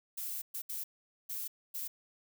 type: noise bursts at uneven times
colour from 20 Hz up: violet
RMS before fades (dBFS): -39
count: 5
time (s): 0.17-0.42 / 0.54-0.62 / 0.69-0.84 / 1.29-1.48 / 1.74-1.88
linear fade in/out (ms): 10
effects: none